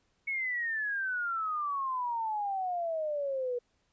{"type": "exponential sweep", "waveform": "sine", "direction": "down", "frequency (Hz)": [2217, 480], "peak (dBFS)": -30, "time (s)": [0.27, 3.59], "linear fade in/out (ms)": 10, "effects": ["pink hiss -74 dBFS RMS until 3.92 s", "resampled to 16000 Hz"]}